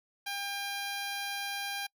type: tone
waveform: 10% pulse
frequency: 801 Hz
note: G5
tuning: 37 cents sharp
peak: -26 dBFS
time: 0.26-1.87 s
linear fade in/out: 10 ms
effects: noise-tail reverb RT60 0.1 s tail -26 dB re dry